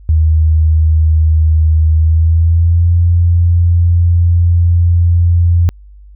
sine tone with pitch glide, 79 to 86.15 Hz, D#2 to F2, +27 to -23 cents, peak -6 dBFS, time 0.09-5.69 s, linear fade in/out 0 ms, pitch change +150 cents, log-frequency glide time 1.94-2.91 s, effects added 50 Hz sine -34 dBFS peak until 6.15 s

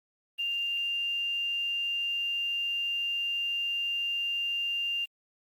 sine tone with quantisation, 2794 Hz, F7, in tune, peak -28 dBFS, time 0.38-5.06 s, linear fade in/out 20 ms, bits 9, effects Opus 24 kbps

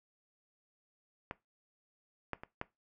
clicks, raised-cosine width 0.5 ms, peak -23 / -20 / -29 / -21 dBFS, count 4, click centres 1.311 / 2.333 / 2.435 / 2.614 s, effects noise-tail reverb RT60 0.2 s tail -19 dB re dry

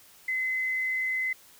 sine tone with frequency modulation, 2042 Hz, C7, 43 cents flat, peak -26 dBFS, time 0.28-1.33 s, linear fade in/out 5 ms, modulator 40.5 Hz, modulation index 0.32, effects white hiss -55 dBFS RMS until 1.59 s

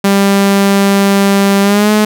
sawtooth tone with pitch glide, 198.1 to 212.3 Hz, G3 to G#3, +18 to +38 cents, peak -3 dBFS, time 0.04-2.05 s, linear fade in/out 5 ms, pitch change +120 cents, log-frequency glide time 1.62-1.91 s, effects none

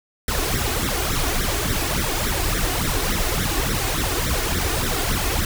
pink noise with flanger, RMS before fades -22 dBFS, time 0.28-5.45 s, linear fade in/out 2 ms, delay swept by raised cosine 0.52 to 2.82 ms, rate 3.5 Hz, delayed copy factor +0.85, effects none

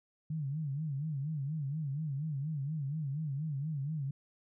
sine tone with vibrato, 146.83 Hz, D3, in tune, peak -33 dBFS, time 0.3-4.11 s, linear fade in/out 5 ms, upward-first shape sine, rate 4.2 Hz, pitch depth 150 cents each way, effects none

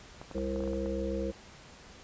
clicks, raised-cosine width 1 ms, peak -29 dBFS, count 9, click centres 0.215 / 0.313 / 0.381 / 0.561 / 0.605 / 0.637 / 0.676 / 0.733 / 0.86 s
harmonic tone, 66.7 Hz, C2, 34 cents sharp, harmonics 1 / 3 / 5 / 7 / 8, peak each -37 / -37 / -37 / -37 / -37 dBFS, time 0.34-1.32 s, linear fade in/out 20 ms
effects pink hiss -52 dBFS RMS until 2.03 s + resampled to 16000 Hz

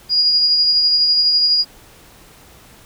sine tone with tremolo, 4871 Hz, D#8, 38 cents flat, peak -10 dBFS, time 0.09-1.65 s, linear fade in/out 50 ms, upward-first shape sine, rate 12 Hz, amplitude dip 30%, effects pink hiss -45 dBFS RMS until 2.85 s

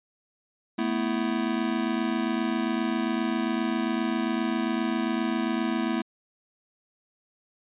square chord, A suspended second, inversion none, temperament just, 220 / 247.5 / 330 Hz, A3 / B3 / E4, 0 / +4 / +2 cents, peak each -30 dBFS, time 0.78-6.02 s, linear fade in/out 10 ms, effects resampled to 8000 Hz

